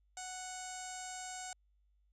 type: tone with low-pass filter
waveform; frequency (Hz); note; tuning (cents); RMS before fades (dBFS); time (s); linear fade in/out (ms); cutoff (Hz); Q
sawtooth; 740; F#5; 0; -45; 0.17-1.53; 2; 7400; 7.7
effects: added 50 Hz sine -69 dBFS peak until 2.12 s